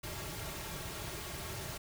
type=noise with comb filter; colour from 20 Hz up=pink; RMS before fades=-42 dBFS; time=0.03-1.78 s; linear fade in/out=10 ms; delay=4 ms; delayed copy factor=-0.6; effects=none